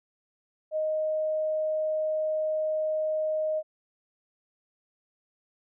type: tone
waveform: sine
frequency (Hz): 622.3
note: D#5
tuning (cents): 0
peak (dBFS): -25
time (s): 0.71-3.63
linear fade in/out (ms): 50
effects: none